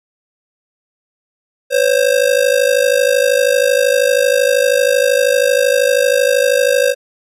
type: ring-modulated tone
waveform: square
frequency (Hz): 530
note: C5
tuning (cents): +22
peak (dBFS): -8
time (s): 1.7-6.95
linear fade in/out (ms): 50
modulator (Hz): 26.4
effects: resampled to 32000 Hz